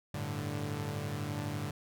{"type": "chord", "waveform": "sawtooth", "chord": "G suspended second", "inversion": "none", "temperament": "equal with one note detuned", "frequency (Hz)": [98, 110, 146.41], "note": ["G2", "A2", "D3"], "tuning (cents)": [0, 0, -5], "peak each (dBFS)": [-36, -36, -34], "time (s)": [0.14, 1.71], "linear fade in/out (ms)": 5, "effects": []}